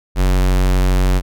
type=tone; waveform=square; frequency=46.25 Hz; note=F#1; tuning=in tune; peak=-12 dBFS; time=0.15-1.22 s; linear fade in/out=50 ms; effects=none